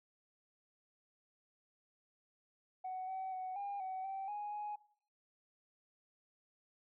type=tone with pitch steps; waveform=sine; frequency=746 / 759 / 746 / 805 / 754 / 775 / 830 / 835 Hz; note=F#5 / F#5 / F#5 / G5 / F#5 / G5 / G#5 / G#5; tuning=+14 / +44 / +14 / +46 / +32 / -20 / -1 / +9 cents; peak=-38 dBFS; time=2.84-4.76 s; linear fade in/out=10 ms; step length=240 ms; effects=noise-tail reverb RT60 0.5 s tail -19 dB re dry + tanh soft clip ceiling -36 dBFS